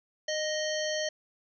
harmonic tone with a mistuned harmonic, 622.3 Hz, D#5, in tune, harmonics 1 / 3 / 5 / 7 / 9 / 10, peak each -31 / -36 / -38 / -39 / -41 / -41 dBFS, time 0.28-1.09 s, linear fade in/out 5 ms, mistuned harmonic 1, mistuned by -20 cents, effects none

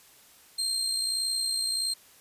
30% pulse tone with amplitude modulation, 4186 Hz, C8, in tune, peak -22 dBFS, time 0.58-1.94 s, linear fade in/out 10 ms, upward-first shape sine, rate 61.5 Hz, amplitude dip 40%, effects white hiss -56 dBFS RMS until 2.2 s + resampled to 32000 Hz

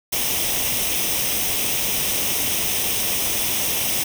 white noise with comb filter, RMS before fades -22 dBFS, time 0.12-4.04 s, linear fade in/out 10 ms, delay 0.34 ms, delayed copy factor +0.6, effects none

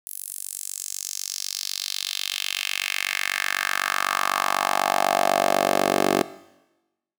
10% pulse tone with high-pass filter sweep, 48.04 Hz, G1, 34 cents flat, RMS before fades -25 dBFS, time 0.07-6.22 s, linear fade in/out 0 ms, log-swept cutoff 11000 to 400 Hz, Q 2.4, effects noise-tail reverb RT60 1.0 s tail -17 dB re dry

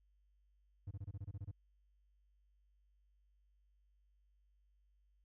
triangle tone bursts, 98 Hz, G2, in tune, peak -40 dBFS, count 10, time 0.87-1.513 s, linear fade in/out 5 ms, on 40 ms, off 27 ms, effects added 50 Hz sine -70 dBFS peak until 5.24 s

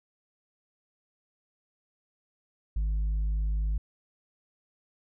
sine tone with tanh clipping, 52 Hz, G#1, 3 cents sharp, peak -26 dBFS, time 2.76-3.78 s, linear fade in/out 5 ms, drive 3 dB, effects none

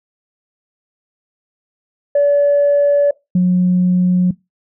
sine tone pair in turn, 574 / 180.8 Hz, D5 / F#3, -40 / -40 cents, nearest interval octave + minor sixth, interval 2000 cents, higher first, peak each -8 dBFS, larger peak neither, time 2.15-3.11 / 3.35-4.31 s, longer neither, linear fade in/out 5 ms, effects noise-tail reverb RT60 0.2 s tail -21 dB re dry + tanh soft clip ceiling -6 dBFS

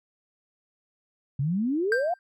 sine exponential sweep, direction up, 130 to 740 Hz, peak -23 dBFS, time 1.39-2.14 s, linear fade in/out 5 ms
triangle tone with exponential decay, 1576 Hz, G6, 9 cents sharp, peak -18 dBFS, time 1.92-2.19 s, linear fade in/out 1 ms, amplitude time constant 57 ms
effects none

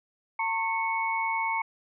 sine tone cluster, 905 / 1087 / 2211 Hz, A5 / C#6 / C#7, +48 / -34 / -5 cents, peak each -28 / -34 / -30 dBFS, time 0.39-1.62 s, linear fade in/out 5 ms, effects none

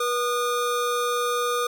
square tone pair together, 484.4 / 1223 Hz, B4 / D#6, -34 / -30 cents, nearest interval octave + major third, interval 1604 cents, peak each -26 dBFS, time 0-1.67 s, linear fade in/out 5 ms, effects none

